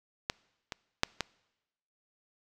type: clicks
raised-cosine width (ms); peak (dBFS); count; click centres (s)
0.2; -12 / -19 / -7 / -12; 4; 0.299 / 0.722 / 1.034 / 1.207
effects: noise-tail reverb RT60 1.0 s tail -24 dB re dry